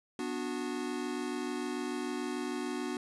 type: chord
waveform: square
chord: B minor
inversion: none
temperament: equal with one note detuned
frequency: 246.9 / 293.7 / 365.3 Hz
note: B3 / D4 / F#4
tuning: 0 / 0 / -22 cents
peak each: -39 / -39 / -39 dBFS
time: 0.19-2.97 s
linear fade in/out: 2 ms
effects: resampled to 24000 Hz + 11-bit